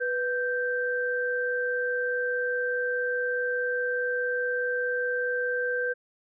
sine tone pair together, 493.2 / 1565.8 Hz, B4 / G6, -2 / -2 cents, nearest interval octave + minor sixth, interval 2000 cents, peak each -28 dBFS, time 0-5.94 s, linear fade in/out 20 ms, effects none

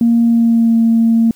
sine tone with pitch glide, 233.1 to 228.2 Hz, A#3 to A#3, 0 to -37 cents, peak -7 dBFS, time 0.01-1.31 s, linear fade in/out 2 ms, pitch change -37 cents, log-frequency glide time 0.23-0.79 s, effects tanh soft clip ceiling -3 dBFS + white hiss -49 dBFS RMS until 1.35 s

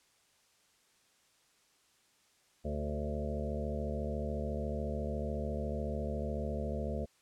harmonic tone with a mistuned harmonic, 74 Hz, D2, 14 cents sharp, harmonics 1 / 2 / 3 / 5 / 6 / 7 / 8 / 9, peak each -37 / -43 / -40 / -46 / -44 / -43 / -45 / -45 dBFS, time 2.64-7.06 s, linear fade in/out 20 ms, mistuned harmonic 7, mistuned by +26 cents, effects white hiss -69 dBFS RMS until 7.21 s + low-pass 9000 Hz 12 dB/octave

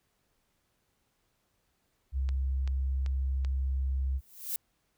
sine tone, 66.5 Hz, C2, 29 cents sharp, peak -27 dBFS, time 2.12-4.21 s, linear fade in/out 50 ms
click train, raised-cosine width 0.2 ms, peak -27 dBFS, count 4, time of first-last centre 2.29-3.448 s, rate 2.59 Hz
violet noise with exponential growth, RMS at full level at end -30 dBFS, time 4.18-4.56 s, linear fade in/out 1 ms, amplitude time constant 82 ms
effects pink hiss -75 dBFS RMS until 4.97 s

